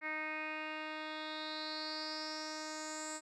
10% pulse tone with low-pass filter sweep, 310 Hz, D#4, 6 cents flat, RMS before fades -42 dBFS, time 0.01-3.21 s, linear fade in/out 50 ms, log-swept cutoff 2100 to 7800 Hz, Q 7, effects none

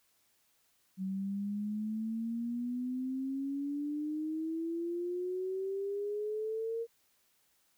sine exponential sweep, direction up, 187.8 to 464.4 Hz, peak -33 dBFS, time 0.97-6.87 s, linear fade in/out 50 ms, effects white hiss -72 dBFS RMS until 7.77 s

